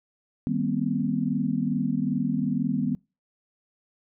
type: chord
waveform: sine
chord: C minor seventh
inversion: first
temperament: equal with one note detuned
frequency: 155.56 / 196 / 239.2 / 261.6 Hz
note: Eb3 / G3 / Bb3 / C4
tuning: 0 / 0 / +45 / 0 cents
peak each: -30 / -29 / -27 / -29 dBFS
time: 0.47-2.95 s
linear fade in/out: 0 ms
effects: noise-tail reverb RT60 0.3 s tail -26 dB re dry